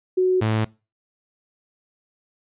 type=tone pair in turn; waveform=sine / sawtooth; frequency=369.6 / 109.58 Hz; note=F#4 / A2; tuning=-2 / -7 cents; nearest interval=octave + major sixth; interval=2105 cents; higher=first; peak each=-15 dBFS; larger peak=neither; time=0.17-0.41 / 0.41-0.65 s; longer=neither; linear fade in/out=10 ms; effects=noise-tail reverb RT60 0.3 s tail -23 dB re dry + resampled to 8000 Hz